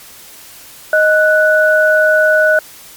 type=tone pair together; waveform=sine; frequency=622.3 / 1480.1 Hz; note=D#5 / F#6; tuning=0 / 0 cents; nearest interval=octave + minor third; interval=1500 cents; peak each=-10 dBFS; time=0.93-2.59 s; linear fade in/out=2 ms; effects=white hiss -37 dBFS RMS until 2.96 s + MP3 96 kbps